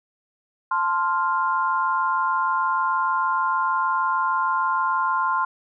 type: chord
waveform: sine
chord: F major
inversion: first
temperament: equal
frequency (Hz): 880 / 1046.5 / 1396.9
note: A5 / C6 / F6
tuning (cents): 0 / 0 / 0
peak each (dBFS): -27 / -21 / -26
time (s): 0.71-5.45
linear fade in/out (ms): 5
effects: none